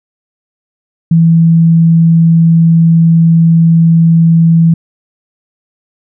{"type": "tone", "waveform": "sine", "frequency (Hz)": 165.2, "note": "E3", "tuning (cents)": 4, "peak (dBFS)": -3, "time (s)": [1.11, 4.74], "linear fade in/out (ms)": 5, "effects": []}